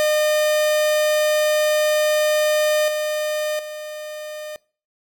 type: tone with level steps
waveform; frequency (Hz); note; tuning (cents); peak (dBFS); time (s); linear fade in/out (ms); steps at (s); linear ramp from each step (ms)
45% pulse; 608; D#5; -40; -16 / -21 / -30; 0-4.56; 0; 2.88 / 3.59; 2
effects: noise-tail reverb RT60 0.4 s tail -23 dB re dry